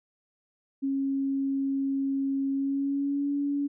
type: tone with pitch glide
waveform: sine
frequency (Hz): 272.9 to 284.3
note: C#4 to C#4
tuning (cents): -27 to +44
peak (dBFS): -25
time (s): 0.82-3.68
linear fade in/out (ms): 20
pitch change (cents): +71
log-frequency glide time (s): 2.52-3.3
effects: none